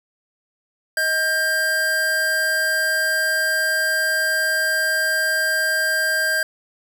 square tone pair together, 632 / 1592.5 Hz, D#5 / G6, +27 / +27 cents, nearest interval octave + major third, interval 1600 cents, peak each -28 / -19 dBFS, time 0.97-6.43 s, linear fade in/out 2 ms, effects none

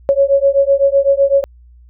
sine beating tone pair, 550 / 557.9 Hz, C#5 / C#5, -14 / +11 cents, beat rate 7.9 Hz, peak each -12 dBFS, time 0.09-1.44 s, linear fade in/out 0 ms, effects added 60 Hz sine -40 dBFS peak until 1.89 s

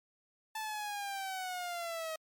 sawtooth linear sweep, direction down, 880 to 631 Hz, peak -33 dBFS, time 0.55-2.16 s, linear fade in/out 5 ms, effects MP3 96 kbps

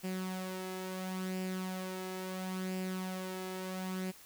sawtooth tone with flanger, 186.3 Hz, F#3, 12 cents sharp, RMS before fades -39 dBFS, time 0.03-4.12 s, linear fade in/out 20 ms, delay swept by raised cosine 0.39 to 2.39 ms, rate 0.73 Hz, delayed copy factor +0.5, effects white hiss -56 dBFS RMS until 4.25 s

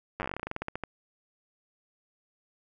slowing click train, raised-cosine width 0.5 ms, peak -18 dBFS, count 20, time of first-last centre 0.2-0.837 s, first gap 9 ms, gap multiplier 1.13, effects none

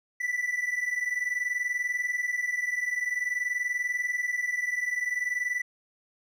triangle tone pair together, 1959.5 / 1980 Hz, B6 / B6, -14 / +4 cents, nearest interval unison, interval 18 cents, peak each -30 / -27 dBFS, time 0.2-5.62 s, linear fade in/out 10 ms, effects none

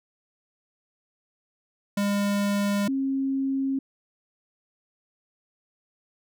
square / sine tone pair in turn, 202.3 / 270 Hz, G#3 / C#4, -45 / -45 cents, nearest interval perfect fourth, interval 500 cents, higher second, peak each -23 dBFS, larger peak neither, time 1.97-2.88 / 2.88-3.79 s, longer neither, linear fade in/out 5 ms, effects none

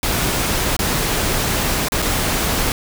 pink noise with dropouts, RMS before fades -19 dBFS, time 0.03-2.72 s, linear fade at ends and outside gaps 1 ms, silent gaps 0.766-0.791 / 1.885-1.92 / 2.02-2.024 s, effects none

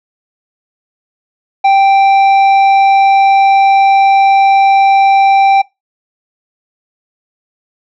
sine tone with tanh clipping, 784 Hz, G5, in tune, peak -6 dBFS, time 1.64-5.62 s, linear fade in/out 10 ms, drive 8 dB, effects noise-tail reverb RT60 0.2 s tail -21 dB re dry

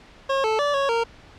25% pulse tone with pitch steps, 542 / 438.3 / 579 / 553 / 462.2 Hz, C#5 / A4 / D5 / C#5 / A#4, -39 / -7 / -25 / -4 / -15 cents, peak -16 dBFS, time 0.29-1.04 s, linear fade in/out 10 ms, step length 150 ms, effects pink hiss -48 dBFS RMS until 1.38 s + low-pass 4000 Hz 12 dB/octave

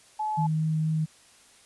sine tone, 858 Hz, A5, 44 cents flat, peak -26 dBFS, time 0.19-0.47 s, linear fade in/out 10 ms
sine tone with vibrato, 157.3 Hz, D#3, 19 cents sharp, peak -23 dBFS, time 0.37-1.06 s, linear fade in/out 20 ms, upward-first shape triangle, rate 4.2 Hz, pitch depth 9 cents each way
effects white hiss -56 dBFS RMS until 1.65 s + resampled to 24000 Hz

